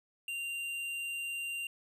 triangle tone with hard clipping, 2778 Hz, F7, 10 cents flat, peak -37 dBFS, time 0.28-1.67 s, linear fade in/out 2 ms, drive 12 dB, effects none

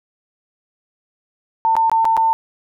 sine tone with dropouts, 899 Hz, A5, 37 cents sharp, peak -12 dBFS, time 1.65-2.33 s, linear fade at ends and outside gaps 0 ms, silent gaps 1.754-1.766 / 1.897-1.916 / 2.046-2.053 / 2.167-2.175 s, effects none

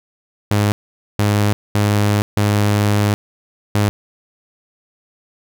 sawtooth tone bursts at uneven times, 103.5 Hz, G#2, 5 cents flat, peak -9 dBFS, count 5, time 0.51-0.72 / 1.19-1.53 / 1.75-2.22 / 2.37-3.14 / 3.75-3.89 s, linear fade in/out 0 ms, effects none

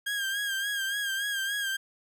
30% pulse tone with vibrato, 1614 Hz, G#6, 50 cents flat, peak -26 dBFS, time 0.06-1.77 s, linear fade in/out 10 ms, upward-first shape sine, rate 3.5 Hz, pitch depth 52 cents each way, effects none

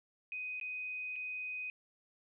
sine tone with dropouts, 2502 Hz, D#7, 9 cents sharp, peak -38 dBFS, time 0.32-1.7 s, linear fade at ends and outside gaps 1 ms, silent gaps 0.599-0.612 / 1.158-1.162 s, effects none

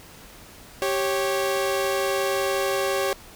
sawtooth tone pair together, 390.4 / 550 Hz, G4 / C#5, -7 / -14 cents, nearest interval tritone, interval 593 cents, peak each -21 dBFS, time 0.82-3.13 s, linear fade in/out 0 ms, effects pink hiss -46 dBFS RMS until 3.35 s

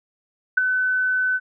sine tone with ADSR envelope, 1510 Hz, F#6, 35 cents sharp, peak -9 dBFS, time 0.57-1.4 s, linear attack 10 ms, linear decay 6 ms, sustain -9 dB, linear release 45 ms, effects none

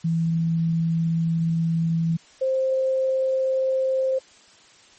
sine tone pair in turn, 164.81 / 526 Hz, E3 / C5, 0 / +9 cents, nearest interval octave + minor sixth, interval 2009 cents, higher second, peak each -19 dBFS, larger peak neither, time 0.04-2.17 / 2.41-4.19 s, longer first, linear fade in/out 10 ms, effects white hiss -52 dBFS RMS until 4.98 s + MP3 32 kbps

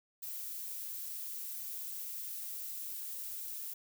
violet noise, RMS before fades -42 dBFS, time 0.22-3.74 s, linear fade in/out 10 ms, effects none

